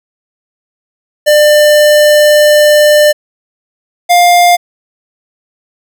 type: tone pair in turn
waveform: square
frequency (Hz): 597 / 703.6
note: D5 / F5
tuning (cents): +28 / +13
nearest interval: minor third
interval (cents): 285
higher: second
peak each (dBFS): -4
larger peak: neither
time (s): 1.26-3.13 / 4.09-4.57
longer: first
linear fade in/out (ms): 20
effects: none